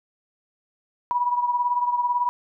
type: beating tone pair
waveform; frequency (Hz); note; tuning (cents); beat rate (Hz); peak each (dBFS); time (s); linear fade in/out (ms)
sine; 971 / 989; B5 / B5; -30 / +2; 18; -21 / -27; 1.11-2.29; 0
effects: none